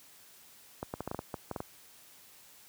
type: clicks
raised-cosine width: 1 ms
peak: -21 dBFS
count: 11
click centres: 0.829 / 0.939 / 1.006 / 1.076 / 1.114 / 1.146 / 1.191 / 1.342 / 1.513 / 1.562 / 1.604 s
effects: white hiss -57 dBFS RMS until 2.68 s + high-pass 60 Hz 12 dB/octave